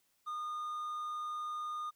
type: tone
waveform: triangle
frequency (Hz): 1222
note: D#6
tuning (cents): -32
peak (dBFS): -35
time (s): 0.26-1.91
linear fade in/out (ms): 20
effects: white hiss -75 dBFS RMS until 1.95 s